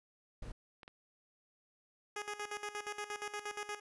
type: noise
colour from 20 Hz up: brown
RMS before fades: -44 dBFS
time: 0.42-0.52 s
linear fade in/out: 5 ms
type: clicks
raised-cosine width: 0.3 ms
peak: -35 dBFS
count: 2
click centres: 0.832 / 0.879 s
type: tone with tremolo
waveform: 10% pulse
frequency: 415.3 Hz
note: G#4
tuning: in tune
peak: -30 dBFS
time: 2.16-3.8 s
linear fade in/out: 5 ms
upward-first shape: square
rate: 8.5 Hz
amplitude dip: 75%
effects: resampled to 24000 Hz